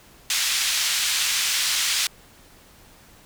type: band-pass noise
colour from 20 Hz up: white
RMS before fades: -23 dBFS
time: 0.3-2.07 s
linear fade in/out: 2 ms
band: 2000 to 6100 Hz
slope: 12 dB/octave
effects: pink hiss -51 dBFS RMS until 3.25 s